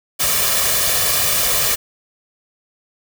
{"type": "noise with comb filter", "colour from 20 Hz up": "white", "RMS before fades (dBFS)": -17, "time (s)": [0.19, 1.76], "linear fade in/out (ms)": 20, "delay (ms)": 1.7, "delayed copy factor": 0.6, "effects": []}